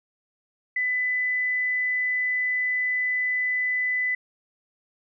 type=tone; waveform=sine; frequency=2000 Hz; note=B6; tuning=21 cents sharp; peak=-22 dBFS; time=0.76-4.15 s; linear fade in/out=5 ms; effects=none